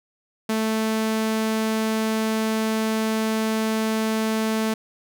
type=tone; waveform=sawtooth; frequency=220 Hz; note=A3; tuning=in tune; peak=-17 dBFS; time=0.49-4.74 s; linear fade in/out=5 ms; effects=none